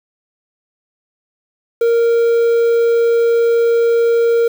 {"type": "tone with quantisation", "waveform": "triangle", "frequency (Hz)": 465.8, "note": "A#4", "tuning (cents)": -1, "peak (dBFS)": -8, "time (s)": [1.81, 4.48], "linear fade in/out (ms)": 5, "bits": 6, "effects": []}